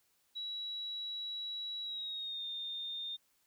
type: tone with pitch glide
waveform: sine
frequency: 3900 to 3639 Hz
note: B7 to A#7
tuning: -23 to -42 cents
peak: -38 dBFS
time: 0.35-3.17 s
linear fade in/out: 20 ms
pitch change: -119 cents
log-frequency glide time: 1.82-2.45 s
effects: white hiss -74 dBFS RMS until 3.46 s